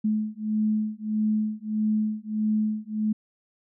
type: beating tone pair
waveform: sine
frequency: 214 / 215.6 Hz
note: A3 / A3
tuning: -48 / -35 cents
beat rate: 1.6 Hz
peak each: -26 dBFS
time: 0.04-3.13 s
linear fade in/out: 10 ms
effects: none